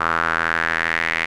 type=tone with band-pass filter sweep; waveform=sawtooth; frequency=82.41 Hz; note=E2; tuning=in tune; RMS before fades=-21 dBFS; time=0-1.26 s; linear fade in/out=10 ms; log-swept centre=1300 to 2100 Hz; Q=4.1; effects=none